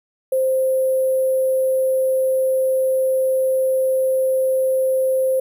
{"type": "tone with sample-and-hold", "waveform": "sine", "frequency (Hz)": 523.3, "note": "C5", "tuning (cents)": 0, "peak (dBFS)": -15, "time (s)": [0.32, 5.4], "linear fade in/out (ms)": 5, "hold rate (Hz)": 11025, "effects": []}